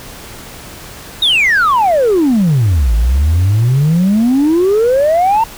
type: exponential two-way sweep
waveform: sine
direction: down then up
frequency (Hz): 3819 to 52.8 to 926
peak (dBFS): -6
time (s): 1.22-5.44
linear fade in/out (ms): 5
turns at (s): 2.94
effects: tanh soft clip ceiling -6 dBFS + pink hiss -32 dBFS RMS until 5.57 s